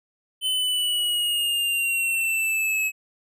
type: exponential sweep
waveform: square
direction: down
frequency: 3050 to 2566 Hz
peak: -22 dBFS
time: 0.41-2.92 s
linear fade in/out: 50 ms
effects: none